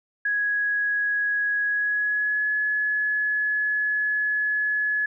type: tone with pitch glide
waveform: sine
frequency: 1666 to 1701 Hz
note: G#6 to G#6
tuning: +5 to +41 cents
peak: -21 dBFS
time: 0.25-5.06 s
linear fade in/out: 5 ms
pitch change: +36 cents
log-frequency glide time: 1.66-2.49 s
effects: none